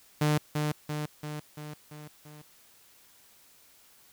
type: tone with echo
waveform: sawtooth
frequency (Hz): 150.4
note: D3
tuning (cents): +42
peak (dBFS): -19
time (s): 0.21-0.38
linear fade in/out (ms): 5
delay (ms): 340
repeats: 6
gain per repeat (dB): -4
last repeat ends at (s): 2.42
effects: white hiss -59 dBFS RMS until 4.12 s